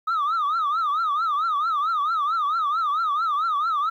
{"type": "tone with vibrato", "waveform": "sine", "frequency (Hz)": 1244.5, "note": "D#6", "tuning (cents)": 0, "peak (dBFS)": -18, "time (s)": [0.07, 3.9], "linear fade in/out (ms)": 10, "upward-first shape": "triangle", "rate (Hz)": 4.5, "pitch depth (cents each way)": 190, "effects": ["tanh soft clip ceiling -19 dBFS", "10-bit"]}